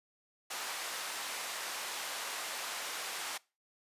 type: band-pass noise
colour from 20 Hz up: pink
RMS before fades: -40 dBFS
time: 0.5-3.38 s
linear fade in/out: 10 ms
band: 840 to 12000 Hz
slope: 12 dB/octave
effects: noise-tail reverb RT60 0.3 s tail -23 dB re dry + resampled to 32000 Hz